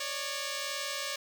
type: tone pair together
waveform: 5% pulse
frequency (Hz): 554.4 / 596.2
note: C#5 / D5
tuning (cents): 0 / +26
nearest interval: minor second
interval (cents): 126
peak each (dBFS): -24 / -26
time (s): 0-1.16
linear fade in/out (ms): 5
effects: none